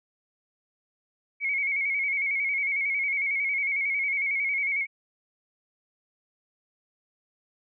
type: tone with vibrato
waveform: sine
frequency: 2217 Hz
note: C#7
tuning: in tune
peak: -24 dBFS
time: 1.4-4.87 s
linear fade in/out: 50 ms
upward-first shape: square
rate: 11 Hz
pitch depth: 45 cents each way
effects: none